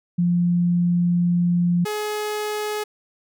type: tone pair in turn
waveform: sine / sawtooth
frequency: 174.61 / 422.3 Hz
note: F3 / G#4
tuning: 0 / +29 cents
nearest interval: octave + minor third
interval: 1529 cents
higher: second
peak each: -16 / -20 dBFS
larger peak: first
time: 0.18-1.85 / 1.85-2.84 s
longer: first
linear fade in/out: 10 ms
effects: none

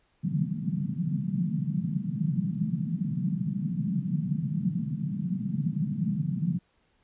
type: band-pass noise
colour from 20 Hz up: white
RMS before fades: -29 dBFS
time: 0.23-6.59 s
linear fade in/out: 20 ms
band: 140 to 200 Hz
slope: 48 dB/octave
effects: pink hiss -69 dBFS RMS until 7.03 s + resampled to 8000 Hz

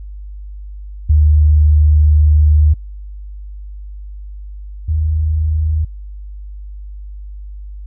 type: tone pair in turn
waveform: sine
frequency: 75.6 / 78 Hz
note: D#2 / D#2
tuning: -49 / +5 cents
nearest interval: minor second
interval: 54 cents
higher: second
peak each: -6 / -12 dBFS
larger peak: first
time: 1.09-2.74 / 4.88-5.85 s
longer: first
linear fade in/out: 10 ms
effects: added 50 Hz sine -27 dBFS peak until 7.86 s

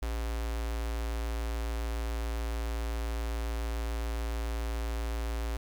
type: tone with notch filter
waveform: square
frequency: 56.7 Hz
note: A#1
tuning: 47 cents flat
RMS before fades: -33 dBFS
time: 0.02-5.57 s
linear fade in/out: 5 ms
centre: 140 Hz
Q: 0.65
effects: 11-bit

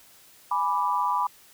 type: chord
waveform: sine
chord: G# diminished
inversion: none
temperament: equal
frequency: 830.6 / 987.8 / 1174.7 Hz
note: G#5 / B5 / D6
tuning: 0 / 0 / 0 cents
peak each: -30 / -24 / -28 dBFS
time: 0.51-1.27 s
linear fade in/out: 5 ms
effects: white hiss -54 dBFS RMS until 1.53 s

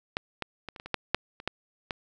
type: clicks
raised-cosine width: 0.3 ms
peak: -12 / -15 / -21 / -27 / -26 / -24 / -10 / -6 / -26 / -12 / -15 dBFS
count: 11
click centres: 0.169 / 0.423 / 0.687 / 0.762 / 0.799 / 0.86 / 0.943 / 1.146 / 1.401 / 1.476 / 1.908 s
effects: none

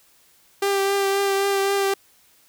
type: tone with vibrato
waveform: sawtooth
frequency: 395 Hz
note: G4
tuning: 13 cents sharp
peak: -15 dBFS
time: 0.62-1.94 s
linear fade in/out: 5 ms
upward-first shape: triangle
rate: 3.8 Hz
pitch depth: 21 cents each way
effects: white hiss -57 dBFS RMS until 2.48 s

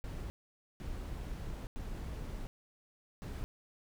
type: noise bursts at uneven times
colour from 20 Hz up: brown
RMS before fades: -41 dBFS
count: 4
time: 0.04-0.3 / 0.8-1.67 / 1.76-2.47 / 3.22-3.44 s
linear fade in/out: 0 ms
effects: none

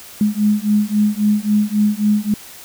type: beating tone pair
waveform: sine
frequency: 207.7 / 211.4 Hz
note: G#3 / G#3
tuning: 0 / +31 cents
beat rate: 3.7 Hz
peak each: -16 dBFS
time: 0.21-2.34 s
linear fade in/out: 2 ms
effects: white hiss -38 dBFS RMS until 2.64 s

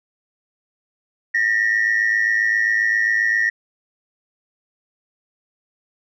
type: tone pair together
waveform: sine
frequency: 1808.5 / 1916 Hz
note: A6 / A#6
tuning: +47 / +47 cents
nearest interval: minor second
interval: 100 cents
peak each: -17 dBFS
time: 1.34-3.5 s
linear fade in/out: 10 ms
effects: tanh soft clip ceiling -11 dBFS

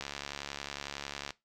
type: click train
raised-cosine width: 0.2 ms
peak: -20 dBFS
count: 93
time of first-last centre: 0.01-1.306 s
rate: 71 Hz
effects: noise-tail reverb RT60 0.2 s tail -19 dB re dry

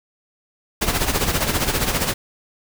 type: noise with tremolo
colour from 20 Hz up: pink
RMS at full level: -18 dBFS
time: 0.81-2.14 s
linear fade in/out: 10 ms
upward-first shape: sine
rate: 15 Hz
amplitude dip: 65%
effects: none

